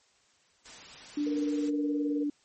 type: noise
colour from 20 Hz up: white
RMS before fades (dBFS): -47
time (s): 0.65-1.7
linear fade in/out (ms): 10
type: tone with pitch glide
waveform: sine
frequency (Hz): 293.7 to 291.8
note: D4 to D4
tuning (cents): 0 to -11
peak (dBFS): -27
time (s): 1.17-2.3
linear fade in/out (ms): 5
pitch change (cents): -11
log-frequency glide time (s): 1.54-1.89
type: tone with tremolo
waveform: sine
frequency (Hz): 466.2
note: A#4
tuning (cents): 0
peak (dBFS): -32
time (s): 1.26-2.24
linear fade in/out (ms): 10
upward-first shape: sine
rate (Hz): 19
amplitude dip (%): 85
effects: white hiss -66 dBFS RMS until 2.44 s + MP3 32 kbps